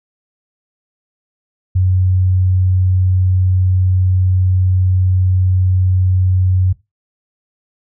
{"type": "tone", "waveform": "sine", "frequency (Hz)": 92.5, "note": "F#2", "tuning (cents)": 0, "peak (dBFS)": -10, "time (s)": [1.75, 6.73], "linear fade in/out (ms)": 10, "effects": ["noise-tail reverb RT60 0.2 s tail -17 dB re dry"]}